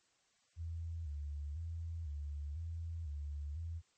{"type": "tone with vibrato", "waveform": "sine", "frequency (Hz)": 77.78, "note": "D#2", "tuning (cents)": 0, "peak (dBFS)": -39, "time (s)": [0.56, 3.82], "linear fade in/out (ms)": 50, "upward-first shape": "square", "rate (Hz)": 1, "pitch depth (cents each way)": 110, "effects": ["white hiss -74 dBFS RMS until 3.97 s", "MP3 32 kbps"]}